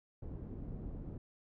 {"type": "low-pass noise", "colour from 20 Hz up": "pink", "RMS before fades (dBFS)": -44, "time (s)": [0.22, 1.18], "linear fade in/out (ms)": 5, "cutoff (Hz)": 290, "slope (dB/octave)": 12, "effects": []}